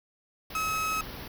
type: band-stop noise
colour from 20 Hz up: pink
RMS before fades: -41 dBFS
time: 0.5-1.28 s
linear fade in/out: 5 ms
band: 5700 to 11000 Hz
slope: 96 dB/octave
type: tone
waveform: 30% pulse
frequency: 1283 Hz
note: E6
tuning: 47 cents flat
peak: -25 dBFS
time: 0.55-1.01 s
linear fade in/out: 2 ms
effects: none